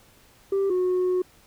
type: tone pair in turn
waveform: sine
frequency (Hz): 392 / 365.2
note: G4 / F#4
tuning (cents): 0 / -23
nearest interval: minor second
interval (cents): 123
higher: first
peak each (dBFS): -18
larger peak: neither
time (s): 0.52-0.7 / 0.7-1.22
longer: second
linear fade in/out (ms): 5
effects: tanh soft clip ceiling -19 dBFS + pink hiss -56 dBFS RMS until 1.46 s